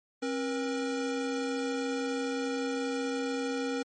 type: tone pair together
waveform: square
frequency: 268.8 / 478.6 Hz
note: C4 / A#4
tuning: +47 / +46 cents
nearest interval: minor seventh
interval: 999 cents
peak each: -33 / -34 dBFS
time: 0.22-3.83 s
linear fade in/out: 10 ms
effects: low-pass 12000 Hz 12 dB/octave + MP3 32 kbps